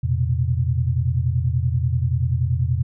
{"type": "tone cluster", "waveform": "sine", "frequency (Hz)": [85.5, 118.6, 129], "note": ["F2", "A#2", "C3"], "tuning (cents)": [-36, 30, -24], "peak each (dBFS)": -22, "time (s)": [0.03, 2.83], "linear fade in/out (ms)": 10, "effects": []}